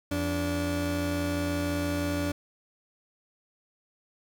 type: tone pair together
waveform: 30% pulse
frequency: 86 / 289.3 Hz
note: F2 / D4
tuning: -26 / -26 cents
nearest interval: octave + major sixth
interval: 2100 cents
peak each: -29 / -26 dBFS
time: 0.11-2.32 s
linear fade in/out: 5 ms
effects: none